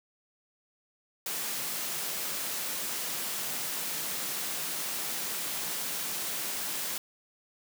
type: high-pass noise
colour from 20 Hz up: white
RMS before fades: -34 dBFS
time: 1.26-6.98 s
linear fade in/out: 2 ms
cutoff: 130 Hz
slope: 96 dB/octave
effects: none